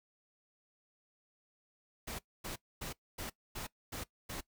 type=noise bursts; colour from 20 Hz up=pink; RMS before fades=-42 dBFS; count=7; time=2.07-4.41 s; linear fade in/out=10 ms; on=120 ms; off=250 ms; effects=noise-tail reverb RT60 0.1 s tail -19 dB re dry